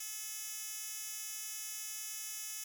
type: tone with high-pass filter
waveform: 10% pulse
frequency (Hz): 430.8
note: A4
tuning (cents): -37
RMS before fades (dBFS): -43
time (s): 0-2.64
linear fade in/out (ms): 5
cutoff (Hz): 6300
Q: 0.75
effects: 11-bit